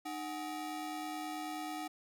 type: ring-modulated tone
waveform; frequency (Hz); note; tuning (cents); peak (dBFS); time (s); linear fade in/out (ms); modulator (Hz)
35% pulse; 523.3; C5; 0; -34; 0.05-1.88; 10; 217
effects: none